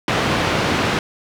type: band-pass noise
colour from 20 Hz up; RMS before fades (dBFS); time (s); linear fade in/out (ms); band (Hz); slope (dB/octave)
pink; -19; 0.08-0.99; 2; 110 to 3500; 12
effects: none